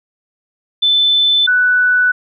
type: tone pair in turn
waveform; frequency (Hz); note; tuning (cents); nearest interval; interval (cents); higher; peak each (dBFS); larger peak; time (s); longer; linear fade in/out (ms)
sine; 3520 / 1486.8; A7 / F#6; 0 / +8; octave + minor third; 1492; first; -9; neither; 0.82-1.47 / 1.47-2.12; neither; 10
effects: none